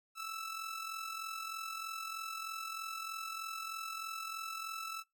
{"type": "tone with amplitude modulation", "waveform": "sawtooth", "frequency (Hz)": 1318.5, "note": "E6", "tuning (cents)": 0, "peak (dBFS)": -34, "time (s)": [0.15, 5.04], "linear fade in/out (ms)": 50, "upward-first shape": "sine", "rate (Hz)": 43.2, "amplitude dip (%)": 55, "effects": ["noise-tail reverb RT60 0.2 s tail -25 dB re dry"]}